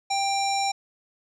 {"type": "tone with low-pass filter", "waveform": "square", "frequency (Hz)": 790, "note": "G5", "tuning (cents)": 13, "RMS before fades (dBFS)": -25, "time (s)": [0.1, 0.72], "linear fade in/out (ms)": 10, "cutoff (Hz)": 6400, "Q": 4.1, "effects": []}